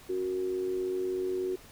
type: tone with amplitude modulation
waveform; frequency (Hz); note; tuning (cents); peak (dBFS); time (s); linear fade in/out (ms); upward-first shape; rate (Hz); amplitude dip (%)
sine; 370; F#4; 0; -26; 0.09-1.56; 10; sine; 96.5; 55
effects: pink hiss -53 dBFS RMS until 1.71 s